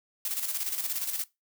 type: noise with tremolo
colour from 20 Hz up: blue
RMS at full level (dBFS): -30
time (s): 0.25-1.24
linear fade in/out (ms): 2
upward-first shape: square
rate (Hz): 17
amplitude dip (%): 55
effects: noise-tail reverb RT60 0.2 s tail -20 dB re dry